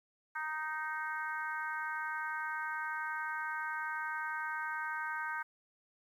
harmonic tone, 310.5 Hz, D#4, 3 cents flat, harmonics 3 / 4 / 5 / 6 / 7, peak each -41 / -43 / -38 / -47 / -49 dBFS, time 0.35-5.43 s, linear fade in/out 10 ms, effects 11-bit

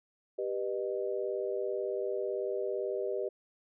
sine chord, G augmented, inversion none, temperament just, 392 / 490 / 612.5 Hz, G4 / B4 / D#5, 0 / -14 / -27 cents, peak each -34 / -36 / -37 dBFS, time 0.38-3.29 s, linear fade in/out 10 ms, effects none

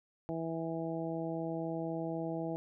harmonic tone, 163.9 Hz, E3, 10 cents flat, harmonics 1 / 2 / 3 / 4 / 5, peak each -40 / -38 / -42 / -41 / -46 dBFS, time 0.29-2.56 s, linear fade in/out 0 ms, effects none

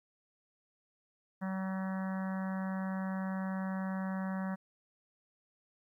harmonic tone, 189.8 Hz, F#3, 44 cents sharp, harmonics 1 / 3 / 4 / 5 / 6 / 7 / 8 / 9 / 10, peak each -34 / -46 / -48 / -48 / -50 / -52 / -51 / -51 / -54 dBFS, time 1.41-4.56 s, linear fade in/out 20 ms, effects 12-bit

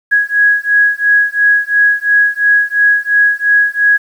sine beating tone pair, 1661.2 / 1664.1 Hz, G#6 / G#6, 0 / +3 cents, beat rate 2.9 Hz, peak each -11 dBFS, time 0.11-3.98 s, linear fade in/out 20 ms, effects 7-bit

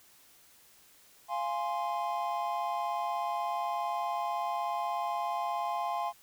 triangle chord, F minor, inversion none, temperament equal with one note detuned, 694 / 830.6 / 1046.5 Hz, F5 / Ab5 / C6, -11 / 0 / 0 cents, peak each -33 dBFS, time 1.28-6.13 s, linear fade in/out 50 ms, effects white hiss -60 dBFS RMS until 6.22 s

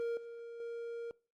triangle tone with level steps, 467.1 Hz, A#4, 3 cents sharp, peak -31 / -42 / -37 dBFS, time 0-1.11 s, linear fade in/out 0 ms, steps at 0.17 / 0.6 s, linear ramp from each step 2 ms, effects noise-tail reverb RT60 0.4 s tail -24 dB re dry + Opus 32 kbps

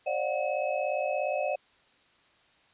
sine tone cluster, 540 / 597 / 693 / 736 / 2575 Hz, C#5 / D5 / F5 / F#5 / E7, -45 / +28 / -14 / -9 / -41 cents, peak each -33 / -30 / -39 / -33 / -38 dBFS, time 0.06-1.56 s, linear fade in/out 10 ms, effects white hiss -63 dBFS RMS until 2.73 s + resampled to 8000 Hz

